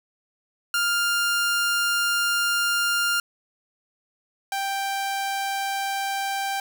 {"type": "tone pair in turn", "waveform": "sawtooth", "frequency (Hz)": [1400, 785.7], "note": ["F6", "G5"], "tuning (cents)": [4, 4], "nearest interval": "minor seventh", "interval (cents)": 1000, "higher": "first", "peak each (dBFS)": [-17, -21], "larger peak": "first", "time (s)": [[0.74, 3.2], [4.52, 6.6]], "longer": "first", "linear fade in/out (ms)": 2, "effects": []}